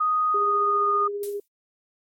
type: tone with pitch glide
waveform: sine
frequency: 1244.5 to 1227.4 Hz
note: D#6 to D#6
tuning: 0 to -24 cents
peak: -19 dBFS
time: 0-1.08 s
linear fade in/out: 10 ms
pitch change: -24 cents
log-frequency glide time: 0.3-0.93 s
type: tone with tremolo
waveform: sine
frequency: 407.4 Hz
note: G#4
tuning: 33 cents flat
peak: -25 dBFS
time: 0.34-1.4 s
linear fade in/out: 5 ms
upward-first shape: triangle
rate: 15 Hz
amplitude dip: 40%
type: noise with exponential decay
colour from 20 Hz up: violet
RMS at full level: -32 dBFS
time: 1.23-1.48 s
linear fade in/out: 2 ms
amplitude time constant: 53 ms
effects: MP3 64 kbps